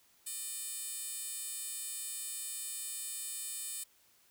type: tone with high-pass filter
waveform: 10% pulse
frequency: 605 Hz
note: D#5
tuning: 49 cents flat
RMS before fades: -41 dBFS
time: 0.26-3.84 s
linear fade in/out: 10 ms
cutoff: 7600 Hz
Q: 1.3
effects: white hiss -67 dBFS RMS until 4.3 s